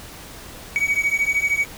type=beating tone pair; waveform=triangle; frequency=2251 / 2264 Hz; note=C#7 / C#7; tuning=+26 / +36 cents; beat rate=13 Hz; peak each=-20 / -19 dBFS; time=0.76-1.65 s; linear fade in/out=0 ms; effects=pink hiss -39 dBFS RMS until 1.77 s